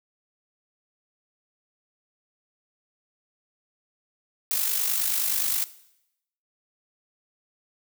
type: noise with amplitude modulation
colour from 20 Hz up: blue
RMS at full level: -23 dBFS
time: 4.51-5.64 s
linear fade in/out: 0 ms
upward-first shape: sine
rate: 49.6 Hz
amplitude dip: 55%
effects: noise-tail reverb RT60 0.8 s tail -17 dB re dry